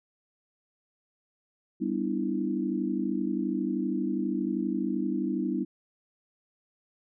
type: chord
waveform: sine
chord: E minor seventh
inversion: first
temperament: equal with one note detuned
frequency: 196 / 246.9 / 297.1 / 329.6 Hz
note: G3 / B3 / D4 / E4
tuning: 0 / 0 / +20 / 0 cents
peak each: -32 dBFS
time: 1.8-5.65 s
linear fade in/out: 20 ms
effects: none